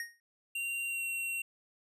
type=tone with exponential decay; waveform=square; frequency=1864.7 Hz; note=A#6; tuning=in tune; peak=-34 dBFS; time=0-0.2 s; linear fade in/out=1 ms; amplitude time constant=42 ms
type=tone with pitch glide; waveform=square; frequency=2764 to 2735 Hz; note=F7 to F7; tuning=-19 to -37 cents; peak=-34 dBFS; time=0.55-1.42 s; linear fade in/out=5 ms; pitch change=-18 cents; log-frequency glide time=0.87-1.03 s
effects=resampled to 32000 Hz